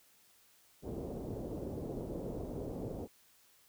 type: low-pass noise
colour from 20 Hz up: white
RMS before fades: -41 dBFS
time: 0.82-3.08 s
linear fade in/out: 50 ms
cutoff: 510 Hz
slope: 24 dB/octave
effects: white hiss -66 dBFS RMS until 3.68 s